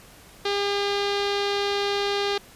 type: tone with low-pass filter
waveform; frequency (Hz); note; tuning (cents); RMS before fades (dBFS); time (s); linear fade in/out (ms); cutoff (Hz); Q
sawtooth; 403.1; G4; +48; -25; 0.45-2.38; 5; 4100; 3
effects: pink hiss -49 dBFS RMS until 2.55 s + resampled to 32000 Hz